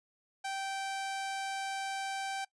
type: tone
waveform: sawtooth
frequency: 779 Hz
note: G5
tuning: 11 cents flat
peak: -31 dBFS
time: 0.44-2.45 s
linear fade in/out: 10 ms
effects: noise-tail reverb RT60 0.1 s tail -21 dB re dry + resampled to 22050 Hz